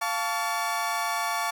30% pulse chord, F augmented, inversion none, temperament equal with one note detuned, 698.5 / 880 / 1132 Hz, F5 / A5 / C#6, 0 / 0 / +36 cents, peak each -29 / -28 / -27 dBFS, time 0.01-1.51 s, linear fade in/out 10 ms, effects none

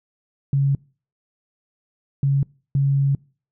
sine tone bursts at uneven times, 138.59 Hz, C#3, in tune, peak -15 dBFS, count 3, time 0.53-0.75 / 2.23-2.43 / 2.75-3.15 s, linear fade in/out 2 ms, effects noise-tail reverb RT60 0.4 s tail -25 dB re dry

